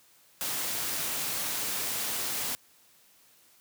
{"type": "noise", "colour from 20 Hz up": "white", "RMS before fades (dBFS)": -32, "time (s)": [0.41, 2.55], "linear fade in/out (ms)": 0, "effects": ["white hiss -61 dBFS RMS until 3.6 s", "high-pass 80 Hz 12 dB/octave"]}